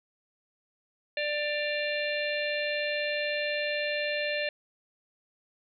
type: harmonic tone with a mistuned harmonic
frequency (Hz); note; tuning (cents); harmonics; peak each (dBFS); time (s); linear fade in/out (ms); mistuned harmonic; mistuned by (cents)
592; D5; +14; 1 / 3 / 4 / 5 / 6 / 7; -31 / -34 / -36 / -36 / -41 / -40; 1.17-4.49; 2; 5; -110
effects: none